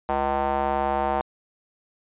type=tone with band-pass filter; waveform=square; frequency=69.3 Hz; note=C#2; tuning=in tune; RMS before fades=-24 dBFS; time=0.09-1.21 s; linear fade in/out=0 ms; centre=800 Hz; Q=3.1; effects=resampled to 8000 Hz